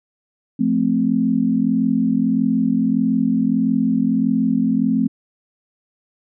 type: chord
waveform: sine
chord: F major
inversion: none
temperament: equal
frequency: 174.61 / 220 / 261.6 Hz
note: F3 / A3 / C4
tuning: 0 / 0 / 0 cents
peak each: -23 / -18 / -18 dBFS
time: 0.59-5.08 s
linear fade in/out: 10 ms
effects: none